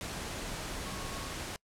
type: tone in noise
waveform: sine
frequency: 1101 Hz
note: C#6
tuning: 12 cents flat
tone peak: -48 dBFS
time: 0.86-1.33 s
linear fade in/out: 0 ms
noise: pink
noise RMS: -39 dBFS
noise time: 0.01-1.56 s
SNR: -12 dB
effects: noise-tail reverb RT60 0.1 s tail -26 dB re dry + low-pass 10000 Hz 12 dB/octave